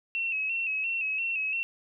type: tone with vibrato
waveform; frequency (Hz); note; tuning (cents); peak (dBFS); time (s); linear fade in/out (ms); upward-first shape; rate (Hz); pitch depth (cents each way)
sine; 2637; E7; 0; -27; 0.15-1.63; 0; square; 2.9; 49
effects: none